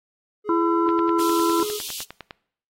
triangle tone, 420 Hz, G#4, 19 cents sharp, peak -25 dBFS, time 0.44-1.8 s, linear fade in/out 50 ms
harmonic tone, 335.5 Hz, E4, 31 cents sharp, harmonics 1 / 3 / 4, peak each -19 / -24 / -27 dBFS, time 0.49-1.63 s, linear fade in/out 2 ms
click train, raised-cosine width 0.3 ms, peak -19 dBFS, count 15, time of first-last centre 0.89-2.308 s, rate 9.87 Hz
pink high-pass noise, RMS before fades -33 dBFS, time 1.19-2.04 s, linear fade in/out 10 ms, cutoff 2800 Hz, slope 48 dB/octave
effects noise-tail reverb RT60 0.6 s tail -22 dB re dry + AAC 48 kbps

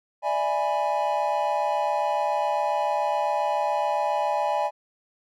triangle chord, E dominant seventh, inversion third, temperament equal with one note detuned, 592.1 / 659.3 / 830.6 / 987.8 Hz, D5 / E5 / G#5 / B5, +14 / 0 / 0 / 0 cents, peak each -26 / -28 / -23 / -29 dBFS, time 0.22-4.71 s, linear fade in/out 50 ms, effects none

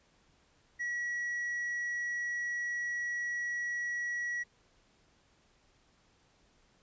triangle tone, 1926 Hz, B6, 44 cents flat, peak -31 dBFS, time 0.79-4.44 s, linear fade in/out 20 ms, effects pink hiss -68 dBFS RMS until 6.82 s + resampled to 16000 Hz

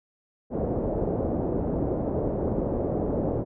white low-pass noise, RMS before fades -27 dBFS, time 0.5-3.45 s, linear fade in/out 50 ms, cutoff 560 Hz, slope 24 dB/octave, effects none

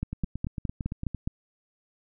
two click trains, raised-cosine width 5 ms, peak -16 / -20 dBFS, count 7 / 10, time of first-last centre 0.03-1.275 / 0.13-1.147 s, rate 4.82 / 8.85 Hz, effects none

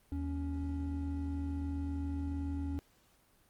triangle tone pair together, 78.57 / 280 Hz, D#2 / C#4, +17 / +18 cents, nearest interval octave + minor seventh, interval 2201 cents, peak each -34 / -36 dBFS, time 0.12-2.79 s, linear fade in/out 0 ms, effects pink hiss -68 dBFS RMS until 3.49 s + Opus 32 kbps

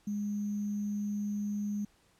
sine tone with sample-and-hold, 205.9 Hz, G#3, 15 cents flat, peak -31 dBFS, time 0.07-1.85 s, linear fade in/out 5 ms, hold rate 6300 Hz, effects pink hiss -67 dBFS RMS until 2.19 s + low-pass 11000 Hz 12 dB/octave

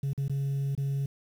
sine tone with dropouts, 138.59 Hz, C#3, in tune, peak -24 dBFS, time 0.03-1.06 s, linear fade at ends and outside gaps 5 ms, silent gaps 0.133-0.177 / 0.281-0.296 / 0.751-0.776 s, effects tanh soft clip ceiling -26 dBFS + 9-bit

